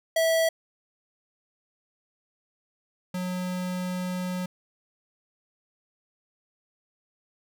square tone pair in turn, 653 / 181.92 Hz, E5 / F#3, -17 / -29 cents, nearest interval octave + minor seventh, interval 2212 cents, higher first, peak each -21 / -29 dBFS, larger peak first, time 0.16-0.49 / 3.14-4.46 s, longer second, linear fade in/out 5 ms, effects none

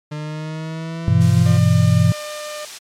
40% pulse exponential sweep, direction up, 150 to 176 Hz, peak -24 dBFS, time 0.11-1.58 s, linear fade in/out 10 ms
sine chord, E minor, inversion first, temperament equal with one note detuned, 99.88 / 123.47 / 164.81 Hz, G2 / B2 / E3, +33 / 0 / 0 cents, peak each -15 dBFS, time 1.08-2.12 s, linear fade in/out 0 ms
blue noise, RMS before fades -26 dBFS, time 1.2-2.79 s, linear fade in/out 20 ms
sawtooth tone, 601 Hz, D5, 40 cents sharp, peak -24 dBFS, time 1.46-2.65 s, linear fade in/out 2 ms
effects low-pass 6000 Hz 12 dB/octave + MP3 96 kbps

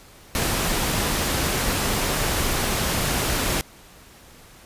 pink noise, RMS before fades -23 dBFS, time 0.35-3.61 s, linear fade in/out 0 ms, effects pink hiss -48 dBFS RMS until 4.65 s + resampled to 32000 Hz

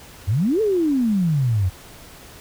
sine exponential two-way sweep, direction up then down, 87.31 to 453.4 to 87.31 Hz, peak -16 dBFS, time 0.27-1.7 s, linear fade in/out 20 ms, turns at 0.61 s, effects pink hiss -43 dBFS RMS until 2.4 s

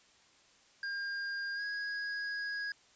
square tone with pitch glide, 1608 to 1652.3 Hz, G6 to G#6, +44 to -9 cents, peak -36 dBFS, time 0.83-2.72 s, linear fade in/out 2 ms, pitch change +47 cents, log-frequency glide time 1.55-1.62 s, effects white hiss -64 dBFS RMS until 2.95 s + resampled to 16000 Hz

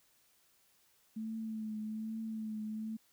sine tone with vibrato, 218.7 Hz, A3, 10 cents flat, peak -37 dBFS, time 1.16-2.97 s, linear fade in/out 10 ms, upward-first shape triangle, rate 1.2 Hz, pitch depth 37 cents each way, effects white hiss -70 dBFS RMS until 3.12 s

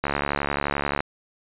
click train, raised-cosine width 0.5 ms, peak -8 dBFS, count 70, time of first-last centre 0.04-1.005 s, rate 71.5 Hz, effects resampled to 8000 Hz

